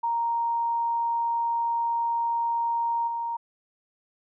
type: tone with level steps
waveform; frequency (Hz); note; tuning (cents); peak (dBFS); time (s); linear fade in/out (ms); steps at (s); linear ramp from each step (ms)
sine; 932.3; A#5; 0; -23 / -27; 0.03-3.37; 10; 3.07; 10
effects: none